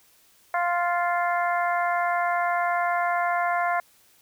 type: harmonic tone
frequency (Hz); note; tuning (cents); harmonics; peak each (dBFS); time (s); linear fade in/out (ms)
349.2; F4; 0; 2 / 3 / 4 / 5 / 6; -24 / -28 / -30 / -32 / -34; 0.54-3.8; 2
effects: white hiss -59 dBFS RMS until 4.21 s